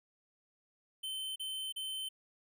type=tone bursts; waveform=square; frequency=3079 Hz; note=G7; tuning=32 cents flat; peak=-38 dBFS; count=3; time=1.03-2.09 s; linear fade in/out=10 ms; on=330 ms; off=35 ms; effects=none